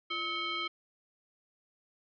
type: tone with frequency modulation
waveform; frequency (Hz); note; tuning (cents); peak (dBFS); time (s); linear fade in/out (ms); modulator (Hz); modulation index
sine; 2217; C#7; 0; -32; 0.1-0.68; 10; 936; 1.5
effects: none